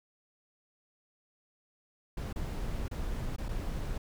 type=noise with dropouts; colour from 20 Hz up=brown; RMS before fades=-35 dBFS; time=2.17-3.98 s; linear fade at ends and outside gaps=5 ms; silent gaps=2.329-2.359 / 2.882-2.912 / 3.363-3.382 / 3.485-3.489 s; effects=none